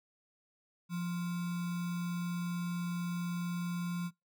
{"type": "tone with sample-and-hold", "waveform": "sine", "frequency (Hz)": 174.61, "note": "F3", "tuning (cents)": 0, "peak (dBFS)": -33, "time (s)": [0.89, 4.11], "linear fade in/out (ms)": 50, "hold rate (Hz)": 1225, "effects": ["noise-tail reverb RT60 0.2 s tail -24 dB re dry"]}